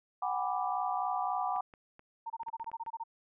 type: chord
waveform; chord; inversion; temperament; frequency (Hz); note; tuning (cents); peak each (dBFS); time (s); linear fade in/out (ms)
sine; G major seventh; third; equal with one note detuned; 740 / 803.7 / 987.8 / 1174.7; F#5 / G5 / B5 / D6; 0 / +43 / 0 / 0; -34 / -36 / -37 / -37; 0.22-1.61; 5
type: clicks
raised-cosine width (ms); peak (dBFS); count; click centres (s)
0.5; -38; 9; 1.562 / 1.738 / 1.994 / 2.432 / 2.485 / 2.598 / 2.644 / 2.716 / 2.863
type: tone bursts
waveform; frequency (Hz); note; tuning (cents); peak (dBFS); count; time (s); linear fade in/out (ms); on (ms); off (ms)
sine; 914; A#5; -34; -35; 12; 2.26-3.038; 10; 41; 26
effects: none